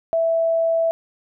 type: tone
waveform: sine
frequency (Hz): 659.3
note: E5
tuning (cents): 0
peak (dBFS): -16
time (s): 0.13-0.91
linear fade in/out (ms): 0
effects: none